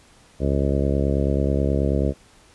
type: harmonic tone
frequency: 69.3 Hz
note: C#2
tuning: in tune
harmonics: 1 / 2 / 3 / 4 / 5 / 6 / 7 / 8 / 9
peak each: -22 / -25 / -27 / -28 / -29 / -30 / -30 / -31 / -32 dBFS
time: 0.39-2.14 s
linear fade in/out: 50 ms
effects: pink hiss -53 dBFS RMS until 2.54 s + resampled to 24000 Hz